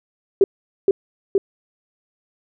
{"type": "tone with echo", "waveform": "sine", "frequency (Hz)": 391.7, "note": "G4", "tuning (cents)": -1, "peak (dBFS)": -8, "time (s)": [0.41, 0.44], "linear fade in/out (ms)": 2, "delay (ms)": 470, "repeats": 2, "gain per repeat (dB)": -2, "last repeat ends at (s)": 1.38, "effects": []}